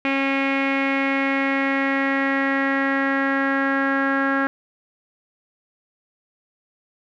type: tone with low-pass filter sweep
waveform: sawtooth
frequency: 272.9 Hz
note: C#4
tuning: 27 cents flat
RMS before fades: -21 dBFS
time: 0.05-4.47 s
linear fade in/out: 0 ms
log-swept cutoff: 2400 to 1600 Hz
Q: 5.1
effects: none